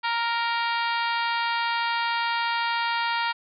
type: harmonic tone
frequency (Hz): 466.2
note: A#4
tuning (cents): 0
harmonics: 2 / 3 / 4 / 5 / 6 / 7 / 8 / 9 / 10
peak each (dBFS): -26 / -30 / -32 / -34 / -36 / -37 / -38 / -39 / -40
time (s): 0.03-3.33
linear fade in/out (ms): 20
effects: none